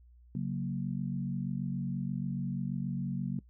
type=chord; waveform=sine; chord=F# major; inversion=second; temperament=equal; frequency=138.59 / 185 / 233.1 Hz; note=C#3 / F#3 / A#3; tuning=0 / 0 / 0 cents; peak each=-35 / -35 / -38 dBFS; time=0.35-3.39 s; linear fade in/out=2 ms; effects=noise-tail reverb RT60 0.1 s tail -22 dB re dry + added 60 Hz sine -55 dBFS peak until 3.49 s